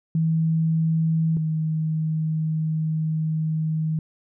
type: tone pair in turn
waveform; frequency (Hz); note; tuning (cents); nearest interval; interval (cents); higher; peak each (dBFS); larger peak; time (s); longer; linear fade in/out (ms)
sine; 161.4 / 157.71; E3 / D#3; -36 / +24; unison; 40; first; -18 / -21; first; 0.15-1.37 / 1.37-3.99; second; 2
effects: none